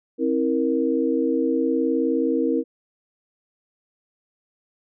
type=tone cluster; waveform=sine; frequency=265.5 / 324.8 / 469.3 Hz; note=C4 / E4 / A#4; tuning=+25 / -26 / +12 cents; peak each=-23 dBFS; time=0.18-2.64 s; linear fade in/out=50 ms; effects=none